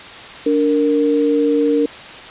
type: tone pair together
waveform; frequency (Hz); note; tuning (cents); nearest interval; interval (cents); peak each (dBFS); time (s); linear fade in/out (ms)
sine; 290.9 / 463.1; D4 / A#4; -16 / -11; minor sixth; 805; -15; 0.46-1.86; 5
effects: white hiss -34 dBFS RMS until 2.3 s + resampled to 8000 Hz